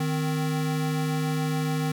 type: tone pair together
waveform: square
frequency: 154.72 / 260.2 Hz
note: D#3 / C4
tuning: -9 / -9 cents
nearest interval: major sixth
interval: 900 cents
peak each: -26 / -31 dBFS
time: 0-1.92 s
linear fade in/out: 5 ms
effects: none